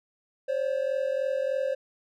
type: tone pair together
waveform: triangle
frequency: 529 / 572.3 Hz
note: C5 / D5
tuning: +19 / -45 cents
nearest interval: minor second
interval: 136 cents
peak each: -25 / -28 dBFS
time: 0.48-1.75 s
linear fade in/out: 10 ms
effects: none